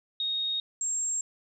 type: tone pair in turn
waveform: sine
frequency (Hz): 3730 / 7484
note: A#7 / A#8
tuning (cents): 0 / +6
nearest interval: octave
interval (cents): 1206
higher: second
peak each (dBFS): -27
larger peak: neither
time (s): 0.2-0.6 / 0.81-1.21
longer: neither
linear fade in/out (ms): 2
effects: none